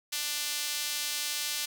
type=tone with high-pass filter; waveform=sawtooth; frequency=295.5 Hz; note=D4; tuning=11 cents sharp; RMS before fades=-33 dBFS; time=0.12-1.66 s; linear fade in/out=10 ms; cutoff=3600 Hz; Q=0.85; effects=none